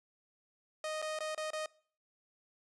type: tone with dropouts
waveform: sawtooth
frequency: 621 Hz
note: D#5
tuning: 3 cents flat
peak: -32 dBFS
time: 0.84-1.66 s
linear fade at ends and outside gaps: 2 ms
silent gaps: 1.018-1.024 / 1.189-1.205 / 1.348-1.377 / 1.505-1.532 s
effects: noise-tail reverb RT60 0.5 s tail -23 dB re dry + resampled to 24000 Hz